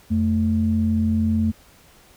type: tone pair together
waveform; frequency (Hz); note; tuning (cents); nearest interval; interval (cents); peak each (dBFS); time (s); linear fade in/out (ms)
sine; 87.31 / 220.4; F2 / A3; 0 / +3; octave + major third; 1603; -21 / -18; 0.1-1.52; 20
effects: tanh soft clip ceiling -9 dBFS + pink hiss -52 dBFS RMS until 2.16 s